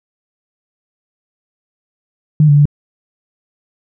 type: tone with pitch steps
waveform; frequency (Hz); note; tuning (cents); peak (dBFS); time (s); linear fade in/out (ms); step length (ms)
sine; 152.1 / 144.7 / 145.9; D#3 / D3 / D3; -39 / -25 / -11; -5; 2.4-2.655; 2; 85
effects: none